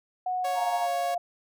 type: tone with pitch glide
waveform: sine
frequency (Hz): 734 to 700.4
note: F#5 to F5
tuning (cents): -14 to +5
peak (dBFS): -26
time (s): 0.26-1.18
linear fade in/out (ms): 5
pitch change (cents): -81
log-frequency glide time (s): 0.41-0.91
type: tone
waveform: sawtooth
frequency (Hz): 554.4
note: C#5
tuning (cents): 0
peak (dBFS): -28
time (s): 0.44-1.15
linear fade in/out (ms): 10
type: chord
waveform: sine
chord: Bb minor seventh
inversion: first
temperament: equal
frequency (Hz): 554.4 / 698.5 / 830.6 / 932.3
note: Db5 / F5 / Ab5 / Bb5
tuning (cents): 0 / 0 / 0 / 0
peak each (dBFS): -33 / -33 / -37 / -32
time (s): 0.54-0.88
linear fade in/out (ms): 50
effects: none